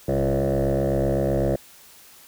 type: tone with frequency modulation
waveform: sine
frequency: 340.8 Hz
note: F4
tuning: 42 cents flat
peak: -17 dBFS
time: 0.08-1.56 s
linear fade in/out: 5 ms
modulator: 67.9 Hz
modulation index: 4.3
effects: tanh soft clip ceiling -17 dBFS + white hiss -49 dBFS RMS until 2.27 s